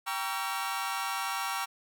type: chord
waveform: sawtooth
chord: G diminished seventh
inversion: none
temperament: just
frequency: 784 / 940.8 / 1128.9 / 1354.7 Hz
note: G5 / Bb5 / Db6 / Fb6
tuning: 0 / +16 / +31 / +47 cents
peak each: -33 dBFS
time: 0.06-1.66 s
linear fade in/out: 20 ms
effects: none